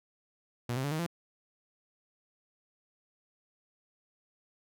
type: tone with pitch steps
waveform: sawtooth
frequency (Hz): 120.8 / 131.73 / 143.66 / 156.66 / 170.84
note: B2 / C3 / D3 / D#3 / F3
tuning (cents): -38 / +12 / -38 / +12 / -38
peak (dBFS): -27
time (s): 0.69-1.065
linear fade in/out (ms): 5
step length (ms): 75
effects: none